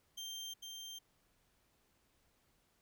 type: tone with echo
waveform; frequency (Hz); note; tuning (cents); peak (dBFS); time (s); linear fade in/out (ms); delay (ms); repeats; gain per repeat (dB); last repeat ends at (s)
30% pulse; 3160; G7; +13; -40; 0.17-0.54; 10; 450; 1; -3; 0.99
effects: pink hiss -75 dBFS RMS until 2.81 s